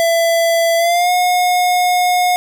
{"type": "tone with pitch glide", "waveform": "square", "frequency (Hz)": [669, 721.2], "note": ["E5", "F#5"], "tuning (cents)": [25, -45], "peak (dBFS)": -12, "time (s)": [0, 2.36], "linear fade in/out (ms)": 0, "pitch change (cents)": 130, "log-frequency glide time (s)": [0.77, 1.11], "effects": []}